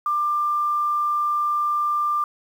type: tone with quantisation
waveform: sine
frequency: 1190 Hz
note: D6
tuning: 22 cents sharp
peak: -19 dBFS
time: 0.06-2.24 s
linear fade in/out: 2 ms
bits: 8
effects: none